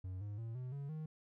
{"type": "tone with pitch steps", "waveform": "triangle", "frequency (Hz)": [92.8, 102.97, 114.25, 126.77, 140.66, 156.07], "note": ["F#2", "G#2", "A#2", "B2", "C#3", "D#3"], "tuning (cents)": [6, -14, -34, 46, 26, 6], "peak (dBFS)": -39, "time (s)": [0.04, 1.06], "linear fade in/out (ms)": 5, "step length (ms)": 170, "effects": []}